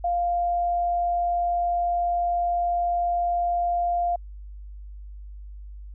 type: tone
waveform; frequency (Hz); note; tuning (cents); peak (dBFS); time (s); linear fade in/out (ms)
sine; 698.5; F5; 0; -21; 0.04-4.16; 5
effects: added 50 Hz sine -37 dBFS peak until 5.94 s